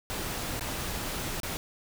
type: noise with dropouts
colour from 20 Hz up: pink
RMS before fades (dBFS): -34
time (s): 0.1-1.57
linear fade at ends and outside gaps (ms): 0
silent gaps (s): 0.595-0.609 / 1.401-1.432
effects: none